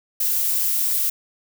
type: noise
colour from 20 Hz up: violet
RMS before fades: -21 dBFS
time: 0.2-1.1 s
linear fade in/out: 5 ms
effects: none